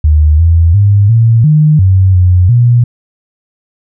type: tone with pitch steps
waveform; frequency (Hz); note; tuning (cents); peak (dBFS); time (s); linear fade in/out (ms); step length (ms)
sine; 76.2 / 83.2 / 101.5 / 114.5 / 152.7 / 94.6 / 90.3 / 120.4; D#2 / E2 / G#2 / A#2 / D#3 / F#2 / F#2 / B2; -36 / +17 / -39 / -31 / -32 / +39 / -42 / -44; -3; 0.04-2.84; 5; 350
effects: none